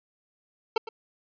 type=tone with echo; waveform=25% pulse; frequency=448.3 Hz; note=A4; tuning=32 cents sharp; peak=-17 dBFS; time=0.76-0.78 s; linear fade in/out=5 ms; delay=110 ms; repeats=1; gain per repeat=-14 dB; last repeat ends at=0.89 s; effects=resampled to 11025 Hz